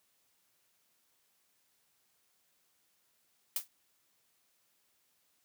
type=noise with exponential decay; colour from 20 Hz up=blue; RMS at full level=-29 dBFS; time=3.56-3.68 s; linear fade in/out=2 ms; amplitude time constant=24 ms; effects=white hiss -74 dBFS RMS until 5.44 s + high-pass 80 Hz 12 dB/octave